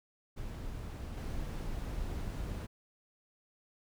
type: noise with level steps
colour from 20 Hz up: brown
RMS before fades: -41 / -38 dBFS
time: 0.36-2.67 s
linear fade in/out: 20 ms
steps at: 1.17 s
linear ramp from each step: 2 ms
effects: none